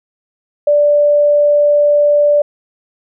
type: tone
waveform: sine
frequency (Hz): 586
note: D5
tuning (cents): -4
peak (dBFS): -7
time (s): 0.67-2.42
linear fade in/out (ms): 5
effects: none